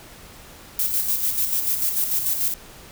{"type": "noise with tremolo", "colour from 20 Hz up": "violet", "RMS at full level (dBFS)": -21, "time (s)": [0.79, 2.54], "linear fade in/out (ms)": 2, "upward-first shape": "square", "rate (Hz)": 6.8, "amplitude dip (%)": 45, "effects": ["pink hiss -44 dBFS RMS until 2.91 s"]}